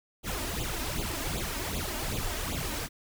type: noise with flanger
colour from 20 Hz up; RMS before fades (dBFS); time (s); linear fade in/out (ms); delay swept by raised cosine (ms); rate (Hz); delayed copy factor
pink; -33; 0.23-2.89; 50; 0.27 to 3.27; 2.6; +0.9
effects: none